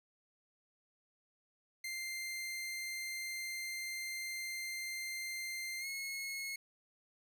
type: tone with pitch glide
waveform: sawtooth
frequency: 2093 to 2174 Hz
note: C7 to C#7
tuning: 0 to -34 cents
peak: -36 dBFS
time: 1.84-6.56 s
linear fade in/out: 5 ms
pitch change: +66 cents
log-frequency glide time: 5.8-5.86 s
effects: none